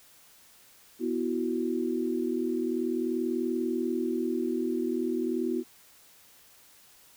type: chord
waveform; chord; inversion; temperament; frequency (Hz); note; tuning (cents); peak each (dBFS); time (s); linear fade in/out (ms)
sine; B suspended fourth; none; equal; 246.9 / 329.6 / 370; B3 / E4 / F#4; 0 / 0 / 0; -31; 0.99-5.64; 50
effects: white hiss -57 dBFS RMS until 7.16 s